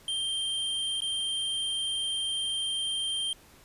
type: tone with dropouts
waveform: square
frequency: 3162 Hz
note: G7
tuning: 14 cents sharp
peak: -29 dBFS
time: 0.08-3.33 s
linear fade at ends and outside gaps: 2 ms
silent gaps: 1.005-1.019 s
effects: pink hiss -56 dBFS RMS until 3.64 s + resampled to 32000 Hz